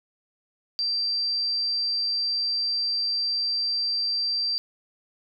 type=tone; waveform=sine; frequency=4699 Hz; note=D8; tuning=in tune; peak=-23 dBFS; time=0.79-4.58 s; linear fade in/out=0 ms; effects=none